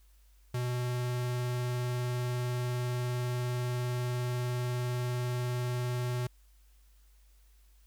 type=tone with vibrato; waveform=square; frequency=123.5 Hz; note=B2; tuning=in tune; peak=-31 dBFS; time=0.54-6.27 s; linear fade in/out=5 ms; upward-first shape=sine; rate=20 Hz; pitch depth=20 cents each way; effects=added 50 Hz sine -58 dBFS peak until 7.86 s + white hiss -70 dBFS RMS until 7.86 s